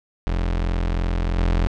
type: tone with level steps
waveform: 35% pulse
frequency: 43.06 Hz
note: F1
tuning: 24 cents flat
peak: -18 / -15 dBFS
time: 0.27-1.67 s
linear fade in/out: 0 ms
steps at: 1.38 s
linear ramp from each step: 2 ms
effects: low-pass 4000 Hz 12 dB/octave